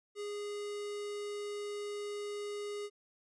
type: tone with notch filter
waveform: square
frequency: 411.8 Hz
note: G#4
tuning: 15 cents flat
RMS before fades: -40 dBFS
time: 0.15-2.9 s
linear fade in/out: 50 ms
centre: 1500 Hz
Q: 2
effects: resampled to 22050 Hz